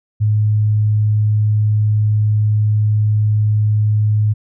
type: tone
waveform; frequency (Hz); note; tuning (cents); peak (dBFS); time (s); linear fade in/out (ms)
sine; 106.3; G#2; +41; -11; 0.2-4.34; 20
effects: none